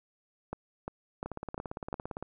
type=two click trains; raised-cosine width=1 ms; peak=-23 / -21 dBFS; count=18 / 5; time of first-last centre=1.26-2.226 / 0.53-1.929 s; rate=17.6 / 2.86 Hz; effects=none